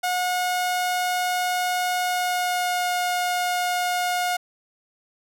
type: tone with pitch glide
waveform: sawtooth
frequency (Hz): 724 to 717.8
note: F#5 to F5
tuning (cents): -38 to +47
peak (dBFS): -18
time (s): 0.03-4.37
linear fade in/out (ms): 10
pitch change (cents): -15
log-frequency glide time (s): 2.01-2.91
effects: none